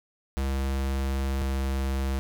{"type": "tone pair in turn", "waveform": "square", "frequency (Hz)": [67.4, 67.09], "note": ["C#2", "C2"], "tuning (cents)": [-48, 44], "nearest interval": "unison", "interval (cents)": 8, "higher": "first", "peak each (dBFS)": -26, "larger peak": "neither", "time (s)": [[0.37, 1.42], [1.42, 2.19]], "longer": "first", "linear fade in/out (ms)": 0, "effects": []}